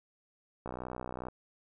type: click train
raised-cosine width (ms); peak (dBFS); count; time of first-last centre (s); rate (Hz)
1; -25; 40; 0.66-1.285; 62.4
effects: none